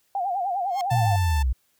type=tone with vibrato; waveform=sine; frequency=750 Hz; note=F#5; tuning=23 cents sharp; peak=-23 dBFS; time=0.15-1.16 s; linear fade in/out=2 ms; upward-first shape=sine; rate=9.9 Hz; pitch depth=130 cents each way
type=tone with exponential growth; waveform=10% pulse; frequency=1073 Hz; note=C6; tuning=43 cents sharp; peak=-22 dBFS; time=0.66-0.81 s; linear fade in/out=0 ms; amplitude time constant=31 ms
type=tone; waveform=sawtooth; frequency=884 Hz; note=A5; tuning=8 cents sharp; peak=-25 dBFS; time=0.9-1.43 s; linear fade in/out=10 ms
type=linear sweep; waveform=sine; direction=down; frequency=124.4 to 57.3 Hz; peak=-19 dBFS; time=0.91-1.53 s; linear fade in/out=10 ms
effects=white hiss -67 dBFS RMS until 1.79 s